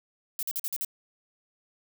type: noise bursts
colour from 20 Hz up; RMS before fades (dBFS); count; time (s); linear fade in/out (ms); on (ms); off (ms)
violet; -31; 6; 0.39-0.848; 0; 38; 46
effects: none